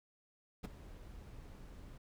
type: noise with ADSR envelope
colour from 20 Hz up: brown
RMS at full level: -36 dBFS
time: 0.63-1.98 s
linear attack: 18 ms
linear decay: 16 ms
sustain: -16 dB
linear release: 8 ms
effects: none